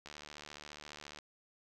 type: click train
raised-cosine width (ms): 0.2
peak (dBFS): -30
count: 85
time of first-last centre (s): 0.06-1.188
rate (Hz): 74.5
effects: none